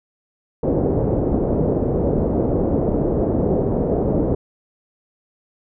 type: low-pass noise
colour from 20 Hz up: white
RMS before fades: -19 dBFS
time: 0.63-4.35 s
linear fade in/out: 5 ms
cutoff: 510 Hz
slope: 24 dB/octave
effects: none